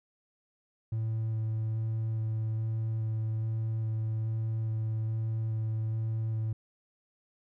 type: tone with vibrato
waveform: triangle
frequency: 110.8 Hz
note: A2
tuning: 13 cents sharp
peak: -26 dBFS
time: 0.92-6.53 s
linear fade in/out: 5 ms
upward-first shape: square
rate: 1.2 Hz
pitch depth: 8 cents each way
effects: tanh soft clip ceiling -23 dBFS